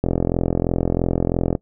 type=click train; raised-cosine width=2 ms; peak=-5 dBFS; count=66; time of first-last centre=0.04-1.552 s; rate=43 Hz; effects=noise-tail reverb RT60 0.1 s tail -23 dB re dry